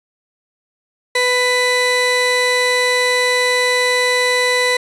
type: tone pair together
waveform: 30% pulse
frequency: 497.5 / 1990 Hz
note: B4 / B6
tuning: +13 / +13 cents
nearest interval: 2 octaves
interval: 2400 cents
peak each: -14 dBFS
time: 1.15-4.77 s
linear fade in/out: 5 ms
effects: resampled to 22050 Hz + 7-bit